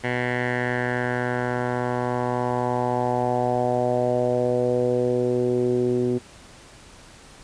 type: tone with low-pass filter sweep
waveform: 10% pulse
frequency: 123.47 Hz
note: B2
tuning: in tune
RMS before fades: -23 dBFS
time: 0.03-6.19 s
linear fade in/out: 20 ms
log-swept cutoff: 2200 to 330 Hz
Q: 3.4
effects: pink hiss -47 dBFS RMS until 7.43 s + resampled to 22050 Hz